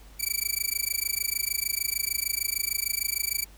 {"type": "tone with amplitude modulation", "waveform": "5% pulse", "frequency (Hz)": 2309, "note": "D7", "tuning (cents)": -30, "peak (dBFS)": -13, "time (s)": [0.19, 3.45], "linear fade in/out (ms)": 20, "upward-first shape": "sine", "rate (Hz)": 26.6, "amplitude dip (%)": 100, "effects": ["added 50 Hz sine -48 dBFS peak until 3.57 s", "pink hiss -55 dBFS RMS until 3.57 s"]}